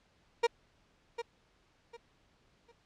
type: tone with echo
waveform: 30% pulse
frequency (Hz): 469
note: A#4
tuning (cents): +11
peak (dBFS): -21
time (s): 0.43-0.47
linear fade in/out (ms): 10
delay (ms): 750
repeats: 3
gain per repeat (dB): -11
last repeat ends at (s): 2.72
effects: pink hiss -69 dBFS RMS until 2.85 s + low-pass 5000 Hz 12 dB/octave